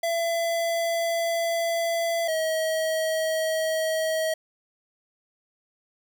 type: tone pair in turn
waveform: square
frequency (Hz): 672 / 637.6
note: E5 / D#5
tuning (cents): +33 / +42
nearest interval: minor second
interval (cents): 91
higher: first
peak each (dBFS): -24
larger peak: neither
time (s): 0.03-2.28 / 2.28-4.34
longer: first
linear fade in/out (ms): 5
effects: 11-bit